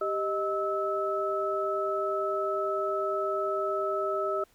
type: tone cluster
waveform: sine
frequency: 393.2 / 624 / 1302 Hz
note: G4 / D#5 / E6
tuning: +5 / +5 / -22 cents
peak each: -31 dBFS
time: 0.01-4.44 s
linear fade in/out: 5 ms
effects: pink hiss -64 dBFS RMS until 4.54 s